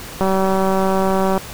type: click train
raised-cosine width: 1 ms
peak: -5 dBFS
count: 224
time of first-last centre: 0.21-1.378 s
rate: 191 Hz
effects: pink hiss -33 dBFS RMS until 1.53 s